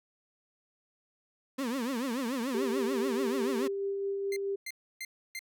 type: tone with vibrato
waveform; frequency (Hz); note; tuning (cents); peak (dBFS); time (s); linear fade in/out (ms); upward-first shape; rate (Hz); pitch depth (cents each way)
35% pulse; 250; B3; +21; -29; 1.58-3.68; 10; triangle; 6.9; 230
type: tone with tremolo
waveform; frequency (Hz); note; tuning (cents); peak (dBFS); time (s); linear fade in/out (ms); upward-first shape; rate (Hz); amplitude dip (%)
sine; 395.7; G4; +16; -29; 2.54-4.56; 10; sine; 4.7; 25
type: tone bursts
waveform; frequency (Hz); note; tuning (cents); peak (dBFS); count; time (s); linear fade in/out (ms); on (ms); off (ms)
sawtooth; 2089; C7; -3; -33; 4; 4.32-5.392; 2; 43; 300
effects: none